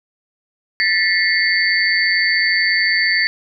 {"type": "tone cluster", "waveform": "sine", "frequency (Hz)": [1770, 1941, 2134, 4544], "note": ["A6", "B6", "C7", "C#8"], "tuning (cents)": [10, -31, 34, 42], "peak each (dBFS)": -19, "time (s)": [0.8, 3.27], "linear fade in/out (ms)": 0, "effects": []}